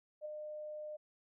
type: tone with ADSR envelope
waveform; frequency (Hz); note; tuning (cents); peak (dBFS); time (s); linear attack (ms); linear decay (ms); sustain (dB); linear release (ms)
sine; 606; D#5; -46; -38; 0.21-0.97; 44; 8; -4; 15
effects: none